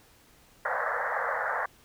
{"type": "band-pass noise", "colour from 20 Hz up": "white", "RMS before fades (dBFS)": -30, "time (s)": [0.65, 1.66], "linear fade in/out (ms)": 5, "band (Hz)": [470, 1900], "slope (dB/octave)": 96, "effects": ["pink hiss -59 dBFS RMS until 1.84 s"]}